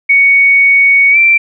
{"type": "tone with pitch glide", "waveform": "sine", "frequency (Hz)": [2230, 2348], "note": ["C#7", "D7"], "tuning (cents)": [10, -1], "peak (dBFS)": -4, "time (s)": [0.09, 1.38], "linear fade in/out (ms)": 10, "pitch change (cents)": 89, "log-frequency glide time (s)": [1.11, 1.17], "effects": []}